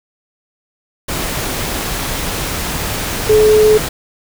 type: tone in noise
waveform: sine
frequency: 428.6 Hz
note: A4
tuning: 45 cents flat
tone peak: -6 dBFS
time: 3.29-3.78 s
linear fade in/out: 10 ms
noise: pink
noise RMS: -20 dBFS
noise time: 1.08-3.89 s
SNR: +11 dB
effects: none